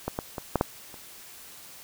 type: clicks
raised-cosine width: 1 ms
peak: -14 / -14 / -18 / -8 / -7 / -30 dBFS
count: 6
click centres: 0.08 / 0.189 / 0.382 / 0.557 / 0.611 / 0.942 s
effects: white hiss -47 dBFS RMS until 1.83 s